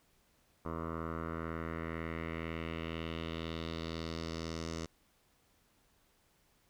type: tone with low-pass filter sweep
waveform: 10% pulse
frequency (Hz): 82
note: E2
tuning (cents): -9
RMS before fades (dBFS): -40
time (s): 0.65-4.86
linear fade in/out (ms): 5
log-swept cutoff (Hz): 1100 to 6300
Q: 2.6
effects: pink hiss -71 dBFS RMS until 6.69 s